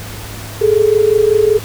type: tone pair together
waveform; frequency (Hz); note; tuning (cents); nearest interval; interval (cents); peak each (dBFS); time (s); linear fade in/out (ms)
sine; 413.8 / 439.1; G#4 / A4; -6 / -4; minor second; 102; -11; 0.61-1.59; 10
effects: added 105 Hz sine -29 dBFS peak until 1.64 s + pink hiss -30 dBFS RMS until 1.64 s